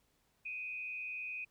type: tone with frequency modulation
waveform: sine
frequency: 2495 Hz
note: D#7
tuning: 4 cents sharp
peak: -39 dBFS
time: 0.45-1.45 s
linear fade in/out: 10 ms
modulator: 124 Hz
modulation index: 0.58
effects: pink hiss -75 dBFS RMS until 1.5 s